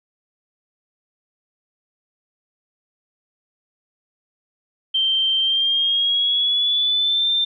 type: tone with pitch glide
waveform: sine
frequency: 3136 to 3582 Hz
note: G7 to A7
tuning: 0 to +30 cents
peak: -16 dBFS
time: 4.94-7.45 s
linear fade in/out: 10 ms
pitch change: +230 cents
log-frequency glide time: 5.39-7.29 s
effects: none